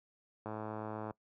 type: click train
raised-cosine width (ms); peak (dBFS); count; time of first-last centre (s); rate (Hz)
1; -27; 71; 0.46-1.108; 108
effects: noise-tail reverb RT60 0.1 s tail -22 dB re dry + high-pass 80 Hz 12 dB/octave